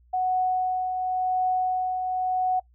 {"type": "tone with tremolo", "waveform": "sine", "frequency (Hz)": 740, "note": "F#5", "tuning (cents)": 0, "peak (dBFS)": -20, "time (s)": [0.13, 2.6], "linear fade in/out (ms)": 10, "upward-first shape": "triangle", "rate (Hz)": 0.93, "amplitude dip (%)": 45, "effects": ["noise-tail reverb RT60 0.1 s tail -21 dB re dry", "added 60 Hz sine -55 dBFS peak until 2.74 s"]}